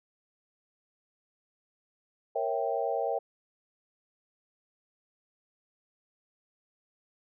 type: chord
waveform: sine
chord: A# diminished seventh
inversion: none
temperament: equal with one note detuned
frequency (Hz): 466.2 / 549.6 / 659.3 / 784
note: A#4 / C#5 / E5 / G5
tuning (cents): 0 / -15 / 0 / 0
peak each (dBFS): -33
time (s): 2.35-3.19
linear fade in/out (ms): 10
effects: none